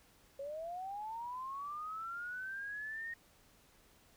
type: linear sweep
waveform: sine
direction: up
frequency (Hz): 542 to 1864.7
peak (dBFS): -40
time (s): 0.39-3.14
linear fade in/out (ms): 5
effects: pink hiss -66 dBFS RMS until 4.16 s